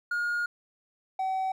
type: tone pair in turn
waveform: triangle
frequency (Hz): 1428 / 760.2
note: F6 / F#5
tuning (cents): +38 / +47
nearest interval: major seventh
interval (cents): 1091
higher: first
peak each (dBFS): -24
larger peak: neither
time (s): 0.11-0.46 / 1.19-1.52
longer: first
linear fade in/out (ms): 5
effects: tanh soft clip ceiling -20 dBFS